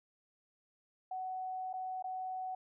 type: tone with dropouts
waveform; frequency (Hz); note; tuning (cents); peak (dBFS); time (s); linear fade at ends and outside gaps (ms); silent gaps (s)
sine; 747; F#5; +16; -37; 1.11-2.55; 5; 1.73-1.737 / 2.025-2.041
effects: none